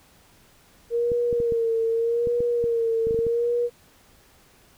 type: tone with vibrato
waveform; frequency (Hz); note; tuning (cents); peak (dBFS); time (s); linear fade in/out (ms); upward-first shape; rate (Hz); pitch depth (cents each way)
sine; 466.2; A#4; 0; -20; 0.9-3.7; 50; sine; 0.83; 49
type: clicks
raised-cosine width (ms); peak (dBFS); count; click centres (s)
3; -20; 12; 1.118 / 1.328 / 1.402 / 1.522 / 2.272 / 2.405 / 2.641 / 3.07 / 3.109 / 3.145 / 3.19 / 3.267
effects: pink hiss -56 dBFS RMS until 4.77 s